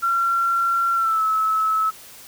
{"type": "tone with pitch glide", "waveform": "sine", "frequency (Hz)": [1367, 1298.5], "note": ["F6", "E6"], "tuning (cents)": [-37, -26], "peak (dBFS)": -17, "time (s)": [0.02, 1.91], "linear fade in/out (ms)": 20, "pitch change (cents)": -89, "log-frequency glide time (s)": [0.94, 1.23], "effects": ["white hiss -43 dBFS RMS until 2.27 s"]}